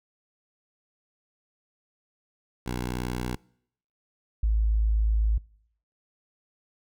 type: tone pair in turn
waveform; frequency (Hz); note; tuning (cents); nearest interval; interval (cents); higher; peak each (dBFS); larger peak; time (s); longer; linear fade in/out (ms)
10% pulse / sine; 61.4 / 54; B1 / A1; -9 / -32; major second; 223; first; -21 / -20; second; 2.66-3.36 / 4.43-5.38; second; 5
effects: noise-tail reverb RT60 0.7 s tail -25 dB re dry